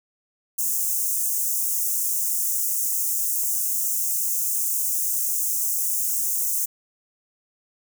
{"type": "high-pass noise", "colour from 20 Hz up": "white", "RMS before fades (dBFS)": -24, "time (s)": [0.58, 6.66], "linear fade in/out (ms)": 10, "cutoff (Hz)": 6200, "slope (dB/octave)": 48, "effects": []}